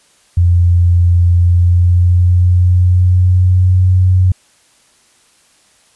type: tone with pitch glide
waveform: sine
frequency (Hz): 87.31 to 92.18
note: F2 to F#2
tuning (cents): 0 to -6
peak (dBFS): -6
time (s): 0.37-4.32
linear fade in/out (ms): 5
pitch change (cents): +94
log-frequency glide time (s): 1.34-3.85
effects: white hiss -51 dBFS RMS until 5.95 s + resampled to 24000 Hz